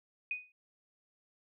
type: tone with exponential decay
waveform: sine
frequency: 2489 Hz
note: D#7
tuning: in tune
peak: -30 dBFS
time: 0.31-0.52 s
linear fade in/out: 2 ms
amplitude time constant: 45 ms
effects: none